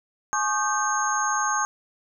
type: tone cluster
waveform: sine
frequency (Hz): 845 / 1093 / 1213 / 1552 / 6490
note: G#5 / C#6 / D#6 / G6 / G#8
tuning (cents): +30 / -25 / -44 / -18 / -41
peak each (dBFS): -28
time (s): 0.33-1.65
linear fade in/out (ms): 0
effects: none